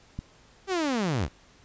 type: click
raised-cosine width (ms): 5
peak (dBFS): -21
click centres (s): 0.19
type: linear sweep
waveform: sawtooth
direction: down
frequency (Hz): 398.1 to 53.8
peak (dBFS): -21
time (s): 0.67-1.29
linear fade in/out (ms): 50
effects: pink hiss -57 dBFS RMS until 1.64 s + resampled to 16000 Hz